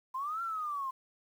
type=linear two-way sweep; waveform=sine; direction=up then down; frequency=1013 to 1379 to 1037 Hz; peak=-33 dBFS; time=0.14-0.91 s; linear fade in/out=10 ms; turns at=0.42 s; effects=10-bit